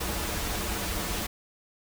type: noise with comb filter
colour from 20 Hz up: pink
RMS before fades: -31 dBFS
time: 0-1.27 s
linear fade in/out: 10 ms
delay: 7.7 ms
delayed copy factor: -0.6
effects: none